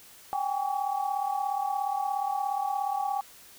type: tone cluster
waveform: sine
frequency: 776 / 813 / 1134 Hz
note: G5 / G#5 / C#6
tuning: -18 / -37 / +39 cents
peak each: -31 / -29 / -37 dBFS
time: 0.33-3.21 s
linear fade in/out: 0 ms
effects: white hiss -52 dBFS RMS until 3.58 s